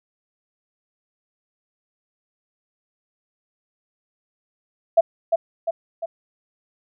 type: tone with echo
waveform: sine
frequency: 666 Hz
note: E5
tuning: 18 cents sharp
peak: -9 dBFS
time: 4.97-5.01 s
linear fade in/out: 10 ms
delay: 350 ms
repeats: 3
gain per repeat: -5 dB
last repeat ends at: 6.06 s
effects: none